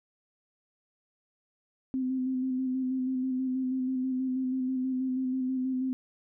sine tone with vibrato, 258.5 Hz, C4, 21 cents flat, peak -27 dBFS, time 1.94-5.93 s, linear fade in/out 0 ms, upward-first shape square, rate 6.2 Hz, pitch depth 21 cents each way, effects none

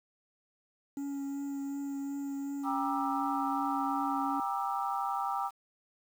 triangle tone with vibrato, 279 Hz, C#4, 11 cents sharp, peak -32 dBFS, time 0.97-4.4 s, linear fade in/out 2 ms, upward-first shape triangle, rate 2.7 Hz, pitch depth 16 cents each way
sine chord, E half-diminished seventh, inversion first, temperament just, 791.1 / 949.3 / 1186.7 / 1318.5 Hz, G5 / Bb5 / D6 / E6, +16 / +31 / +18 / 0 cents, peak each -34 / -37 / -36 / -38 dBFS, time 2.63-5.51 s, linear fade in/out 50 ms
effects 9-bit

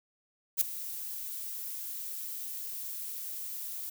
violet noise with ADSR envelope, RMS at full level -23 dBFS, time 0.57-3.9 s, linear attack 42 ms, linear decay 4 ms, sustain -16 dB, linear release 9 ms, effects none

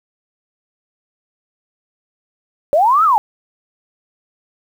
sine linear two-way sweep, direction up then down, 546 to 1349 to 797 Hz, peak -9 dBFS, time 2.73-3.18 s, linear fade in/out 0 ms, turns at 3.04 s, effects 7-bit

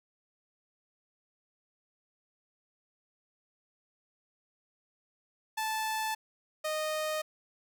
sawtooth tone pair in turn, 875 / 618.7 Hz, A5 / D#5, -10 / -10 cents, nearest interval tritone, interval 600 cents, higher first, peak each -27 dBFS, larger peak neither, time 5.57-6.15 / 6.64-7.22 s, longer neither, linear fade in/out 10 ms, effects none

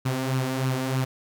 sawtooth tone with flanger, 130.81 Hz, C3, in tune, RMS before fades -26 dBFS, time 0.05-1.05 s, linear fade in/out 10 ms, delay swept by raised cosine 0.71 to 4.31 ms, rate 3.2 Hz, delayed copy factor +0.55, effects none

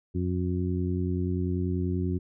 harmonic tone, 90.3 Hz, F#2, 42 cents flat, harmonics 1 / 2 / 3 / 4, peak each -28 / -31 / -33 / -34 dBFS, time 0.14-2.19 s, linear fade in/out 20 ms, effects none

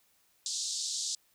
white band-pass noise, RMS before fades -35 dBFS, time 0.46-1.15 s, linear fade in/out 2 ms, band 3700 to 7900 Hz, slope 48 dB/octave, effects white hiss -69 dBFS RMS until 1.34 s

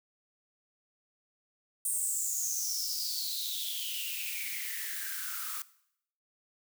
blue noise with high-pass filter sweep, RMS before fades -35 dBFS, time 1.85-5.62 s, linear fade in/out 2 ms, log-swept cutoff 9000 to 1200 Hz, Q 8.9, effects noise-tail reverb RT60 0.7 s tail -18 dB re dry

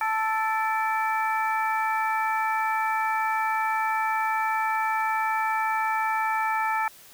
harmonic tone with a mistuned harmonic, 440 Hz, A4, in tune, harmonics 2 / 3 / 4 / 5, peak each -25 / -29 / -31 / -33 dBFS, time 0.01-6.88 s, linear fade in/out 2 ms, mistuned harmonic 5, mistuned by +88 cents, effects white hiss -50 dBFS RMS until 7.13 s

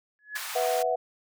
sine tone with exponential growth, 1696 Hz, G#6, 36 cents sharp, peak -27 dBFS, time 0.19-0.37 s, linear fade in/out 0 ms, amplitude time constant 37 ms
pink high-pass noise, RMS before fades -36 dBFS, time 0.35-0.83 s, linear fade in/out 10 ms, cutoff 970 Hz, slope 24 dB/octave
sine chord, B suspended fourth, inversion none, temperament just, 493.9 / 658.5 / 740.8 Hz, B4 / E5 / F#5, 0 / -2 / +2 cents, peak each -28 dBFS, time 0.55-0.96 s, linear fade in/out 10 ms
effects none

